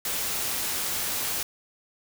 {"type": "noise", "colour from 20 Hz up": "white", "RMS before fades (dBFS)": -29, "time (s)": [0.05, 1.43], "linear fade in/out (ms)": 2, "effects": []}